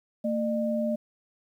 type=tone pair together; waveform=sine; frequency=226.6 / 604 Hz; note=A#3 / D5; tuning=-49 / +48 cents; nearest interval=octave + perfect fourth; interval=1697 cents; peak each=-27 / -28 dBFS; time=0.24-0.96 s; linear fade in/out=10 ms; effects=10-bit